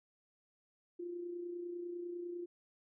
sine tone with amplitude modulation, 349.2 Hz, F4, in tune, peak -38 dBFS, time 0.99-2.46 s, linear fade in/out 10 ms, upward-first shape sine, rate 30 Hz, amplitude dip 45%, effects none

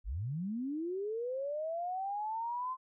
sine linear sweep, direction up, 38.89 to 1047 Hz, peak -34 dBFS, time 0.04-2.77 s, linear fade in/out 50 ms, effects none

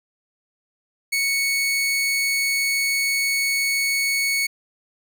sawtooth tone, 2217 Hz, C#7, in tune, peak -16 dBFS, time 1.12-4.47 s, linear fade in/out 10 ms, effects none

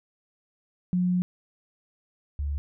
sine tone pair in turn, 180 / 71.81 Hz, F#3 / D2, -47 / -38 cents, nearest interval octave + major third, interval 1591 cents, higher first, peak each -21 / -26 dBFS, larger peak first, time 0.93-1.22 / 2.39-2.58 s, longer first, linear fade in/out 0 ms, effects none

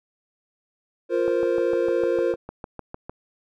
triangle chord, F suspended fourth, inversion none, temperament equal, 349.2 / 466.2 / 523.3 Hz, F4 / Bb4 / C5, 0 / 0 / 0 cents, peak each -22 dBFS, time 1.09-2.36 s, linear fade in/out 50 ms
click train, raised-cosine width 1 ms, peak -20 dBFS, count 13, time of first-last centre 1.28-3.095 s, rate 6.61 Hz
effects none

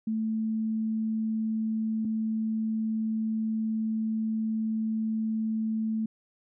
sine tone pair in turn, 220.3 / 220.3 Hz, A3 / A3, +2 / +2 cents, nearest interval unison, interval 0 cents, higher neither, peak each -26 dBFS, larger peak neither, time 0.07-2.05 / 2.05-6.06 s, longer second, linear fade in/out 5 ms, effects none

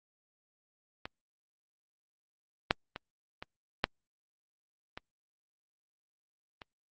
clicks, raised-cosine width 0.3 ms, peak -22 / -7 / -23 / -24 / -9 / -24 / -29 dBFS, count 7, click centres 1.055 / 2.709 / 2.961 / 3.425 / 3.841 / 4.975 / 6.618 s, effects Opus 48 kbps

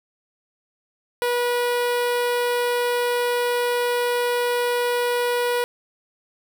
sawtooth tone with notch filter, 485.5 Hz, B4, 30 cents flat, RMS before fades -22 dBFS, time 1.22-5.64 s, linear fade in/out 0 ms, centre 6600 Hz, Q 1.6, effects none

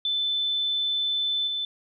sine tone with level steps, 3520 Hz, A7, in tune, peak -23 / -26 dBFS, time 0.05-1.65 s, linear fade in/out 2 ms, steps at 1.47 s, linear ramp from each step 5 ms, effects none

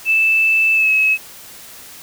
sine tone with pitch glide, 2637 to 2574 Hz, E7 to E7, 0 to -42 cents, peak -11 dBFS, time 0.05-1.18 s, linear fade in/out 50 ms, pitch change -42 cents, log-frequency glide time 0.74-0.9 s, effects white hiss -38 dBFS RMS until 2.02 s

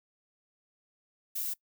violet noise, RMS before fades -34 dBFS, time 1.35-1.54 s, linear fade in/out 10 ms, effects noise-tail reverb RT60 0.1 s tail -22 dB re dry

